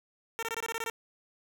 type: tone bursts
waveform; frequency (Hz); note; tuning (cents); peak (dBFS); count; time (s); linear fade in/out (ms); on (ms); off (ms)
10% pulse; 455.3; A#4; -41; -24; 9; 0.39-0.899; 0; 37; 22
effects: none